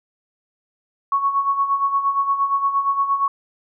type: tone with tremolo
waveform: sine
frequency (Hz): 1108.7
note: C#6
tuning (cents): 0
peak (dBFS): -14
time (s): 1.12-3.28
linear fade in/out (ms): 2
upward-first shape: sine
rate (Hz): 8.6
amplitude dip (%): 65
effects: none